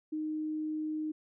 sine tone, 309.2 Hz, D#4, 11 cents flat, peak -32 dBFS, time 0.12-1.12 s, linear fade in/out 10 ms, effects none

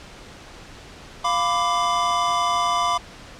square chord, B diminished, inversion second, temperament equal with one note detuned, 698.5 / 999.8 / 1174.7 Hz, F5 / B5 / D6, 0 / +21 / 0 cents, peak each -26 / -24 / -23 dBFS, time 1.24-2.98 s, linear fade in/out 10 ms, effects pink hiss -42 dBFS RMS until 3.39 s + low-pass 6000 Hz 12 dB/octave

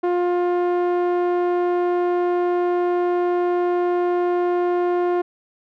sawtooth tone with low-pass filter, 353.7 Hz, F4, 22 cents sharp, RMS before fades -20 dBFS, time 0.03-5.22 s, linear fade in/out 10 ms, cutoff 1000 Hz, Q 0.65, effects none

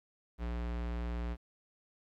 square tone, 59 Hz, A#1, 22 cents sharp, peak -35 dBFS, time 0.38-1.37 s, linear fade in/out 50 ms, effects low-pass 3000 Hz 12 dB/octave + 11-bit

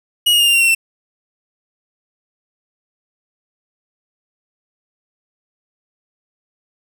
45% pulse tone with pitch steps, 2900 / 2863 / 2827 / 2792 / 2756 / 2721 / 2687 Hz, F#7 / F7 / F7 / F7 / F7 / F7 / E7, -35 / +42 / +20 / -1 / -24 / -46 / +33 cents, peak -10 dBFS, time 0.26-0.75 s, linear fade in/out 10 ms, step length 70 ms, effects none

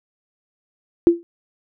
sine tone with exponential decay, 341 Hz, F4, 41 cents flat, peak -4 dBFS, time 1.07-1.23 s, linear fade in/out 0 ms, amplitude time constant 33 ms, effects none

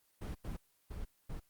brown noise bursts at uneven times, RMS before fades -41 dBFS, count 4, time 0.21-0.35 / 0.44-0.57 / 0.9-1.05 / 1.29-1.4 s, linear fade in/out 10 ms, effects white hiss -73 dBFS RMS until 1.49 s + Opus 24 kbps

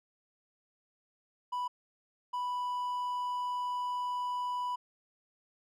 triangle tone bursts at uneven times, 987.8 Hz, B5, in tune, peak -30 dBFS, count 2, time 1.52-1.68 / 2.33-4.76 s, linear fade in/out 10 ms, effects none

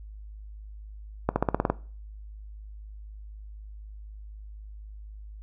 accelerating click train, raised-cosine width 1 ms, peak -8 dBFS, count 8, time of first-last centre 1.29-1.7 s, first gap 70 ms, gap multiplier 0.94, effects noise-tail reverb RT60 0.4 s tail -19 dB re dry + added 52 Hz sine -40 dBFS peak until 5.42 s

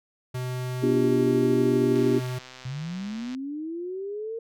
square tone, 126.4 Hz, B2, 41 cents sharp, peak -29 dBFS, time 0.34-2.39 s, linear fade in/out 10 ms
sine chord, G dominant seventh, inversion first, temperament just, 245 / 294 / 352.8 / 392 Hz, B3 / D4 / F4 / G4, -14 / +2 / +18 / 0 cents, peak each -25 / -26 / -26 / -23 dBFS, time 0.82-2.2 s, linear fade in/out 20 ms
click train, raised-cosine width 0.2 ms, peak -26 dBFS, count 180, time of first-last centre 1.95-3.348 s, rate 128 Hz
sine linear sweep, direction up, 122.8 to 461.2 Hz, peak -30 dBFS, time 2.65-4.39 s, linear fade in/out 5 ms
effects none

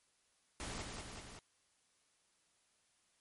pink noise with echo, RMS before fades -44 dBFS, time 0.6-0.82 s, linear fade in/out 0 ms, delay 190 ms, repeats 3, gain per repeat -3 dB, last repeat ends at 1.39 s, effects white hiss -75 dBFS RMS until 3.2 s + MP3 48 kbps

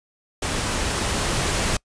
pink noise with level ramp, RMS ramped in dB -25 to -22 dBFS, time 0.42-1.77 s, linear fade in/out 5 ms, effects noise-tail reverb RT60 0.1 s tail -25 dB re dry + resampled to 22050 Hz

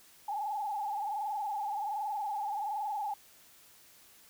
sine tone with frequency modulation, 830.6 Hz, G#5, in tune, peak -32 dBFS, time 0.28-3.14 s, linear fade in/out 5 ms, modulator 21.3 Hz, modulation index 1.9, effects white hiss -59 dBFS RMS until 4.29 s

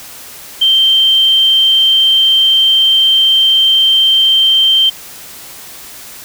sine tone, 3136 Hz, G7, in tune, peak -6 dBFS, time 0.61-4.9 s, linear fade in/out 10 ms, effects white hiss -32 dBFS RMS until 6.24 s

